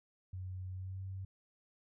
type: tone with pitch glide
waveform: sine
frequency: 92.7 to 95.36 Hz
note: F#2 to G2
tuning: +4 to -47 cents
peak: -40 dBFS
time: 0.33-1.25 s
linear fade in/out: 5 ms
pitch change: +49 cents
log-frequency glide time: 0.73-1.01 s
effects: none